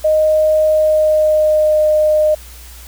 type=tone with pitch glide; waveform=sine; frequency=620 to 612.5 Hz; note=D#5 to D#5; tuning=-6 to -27 cents; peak=-9 dBFS; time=0.04-2.35 s; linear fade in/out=10 ms; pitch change=-21 cents; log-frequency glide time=0.66-1.85 s; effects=added 60 Hz sine -35 dBFS peak until 2.87 s + white hiss -39 dBFS RMS until 2.87 s